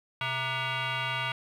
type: tone with frequency modulation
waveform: sine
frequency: 659.3 Hz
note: E5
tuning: in tune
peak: -27 dBFS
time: 0.21-1.32 s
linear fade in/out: 2 ms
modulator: 532 Hz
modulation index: 5
effects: tanh soft clip ceiling -25 dBFS + 10-bit